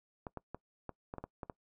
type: clicks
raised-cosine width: 1 ms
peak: -27 dBFS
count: 9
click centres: 0.268 / 0.373 / 0.546 / 0.893 / 1.139 / 1.183 / 1.24 / 1.432 / 1.498 s
effects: noise-tail reverb RT60 0.1 s tail -22 dB re dry